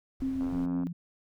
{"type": "noise", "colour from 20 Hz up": "brown", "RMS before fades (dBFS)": -43, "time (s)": [0.2, 0.66], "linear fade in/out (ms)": 5}
{"type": "tone with tremolo", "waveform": "sine", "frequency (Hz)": 265.2, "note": "C4", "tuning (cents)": 23, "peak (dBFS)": -27, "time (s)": [0.22, 0.87], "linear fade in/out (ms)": 0, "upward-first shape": "sine", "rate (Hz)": 5.9, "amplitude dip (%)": 30}
{"type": "click train", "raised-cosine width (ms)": 1, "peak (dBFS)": -30, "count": 38, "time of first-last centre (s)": [0.41, 0.834], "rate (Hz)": 87.2}
{"type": "tone", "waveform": "sine", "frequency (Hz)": 172.2, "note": "F3", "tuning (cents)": -24, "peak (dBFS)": -34, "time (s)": [0.52, 0.93], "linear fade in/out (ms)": 10}
{"effects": []}